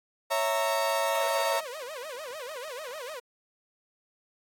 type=chord; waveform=35% pulse; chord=A# diminished; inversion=first; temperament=equal with one note detuned; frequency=554.4 / 659.3 / 922.7 Hz; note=C#5 / E5 / A#5; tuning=0 / 0 / -18 cents; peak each=-28 dBFS; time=0.3-1.61 s; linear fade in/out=20 ms
type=tone with vibrato; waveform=sawtooth; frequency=552 Hz; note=C#5; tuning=7 cents flat; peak=-33 dBFS; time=1.14-3.2 s; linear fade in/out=10 ms; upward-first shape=sine; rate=6.7 Hz; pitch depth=250 cents each way
effects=AAC 64 kbps